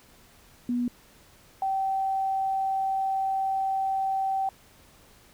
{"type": "tone pair in turn", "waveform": "sine", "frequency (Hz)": [243.4, 772.7], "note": ["B3", "G5"], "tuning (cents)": [-25, -25], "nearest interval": "octave + minor sixth", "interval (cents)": 2000, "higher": "second", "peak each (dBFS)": -24, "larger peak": "neither", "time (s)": [[0.69, 0.88], [1.62, 4.49]], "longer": "second", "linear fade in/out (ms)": 2, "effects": ["pink hiss -56 dBFS RMS until 5.33 s"]}